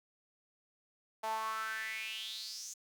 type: tone with high-pass filter sweep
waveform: sawtooth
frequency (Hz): 220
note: A3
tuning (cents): 0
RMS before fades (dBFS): -40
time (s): 1.23-2.74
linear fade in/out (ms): 10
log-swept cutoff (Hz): 770 to 6700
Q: 6.6
effects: none